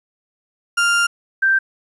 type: tone pair in turn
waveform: 35% pulse / sine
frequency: 1396.9 / 1568 Hz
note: F6 / G6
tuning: 0 / 0 cents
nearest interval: major second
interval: 200 cents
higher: second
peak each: -12 dBFS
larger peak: neither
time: 0.77-1.07 / 1.42-1.59 s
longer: first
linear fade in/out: 10 ms
effects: resampled to 24000 Hz + 9-bit